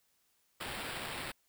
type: noise with sample-and-hold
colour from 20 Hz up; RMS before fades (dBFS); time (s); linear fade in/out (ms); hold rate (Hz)
violet; -41; 0.6-1.32; 10; 6300
effects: white hiss -74 dBFS RMS until 1.48 s